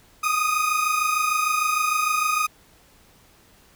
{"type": "tone pair together", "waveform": "30% pulse", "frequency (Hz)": [1230.4, 1257], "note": ["D#6", "D#6"], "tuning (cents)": [-20, 17], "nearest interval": "unison", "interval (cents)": 37, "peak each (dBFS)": [-20, -21], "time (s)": [0.23, 2.47], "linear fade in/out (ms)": 10, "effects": ["pink hiss -55 dBFS RMS until 3.75 s"]}